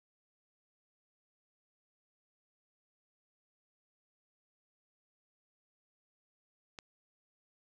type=click; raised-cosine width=0.2 ms; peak=-27 dBFS; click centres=6.788 s; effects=none